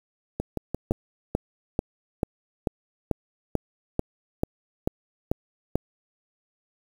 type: two click trains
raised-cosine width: 2 ms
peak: -14 / -9 dBFS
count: 4 / 12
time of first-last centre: 0.4-0.919 / 0.91-5.756 s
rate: 5.78 / 2.27 Hz
effects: 7-bit